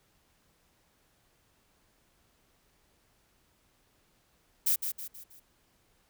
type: noise with echo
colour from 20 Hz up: violet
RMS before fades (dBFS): -26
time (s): 4.66-4.76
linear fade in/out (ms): 10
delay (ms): 160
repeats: 4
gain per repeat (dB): -7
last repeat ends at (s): 5.4
effects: pink hiss -69 dBFS RMS until 6.09 s